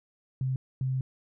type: tone bursts at uneven times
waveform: sine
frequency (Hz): 130.81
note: C3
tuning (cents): 0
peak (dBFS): -26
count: 2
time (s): 0.41-0.56 / 0.81-1.01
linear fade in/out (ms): 2
effects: none